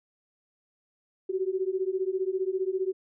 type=beating tone pair; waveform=sine; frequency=370 / 385 Hz; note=F#4 / G4; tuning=0 / -31 cents; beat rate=15 Hz; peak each=-29 dBFS; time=1.29-2.93 s; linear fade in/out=10 ms; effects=none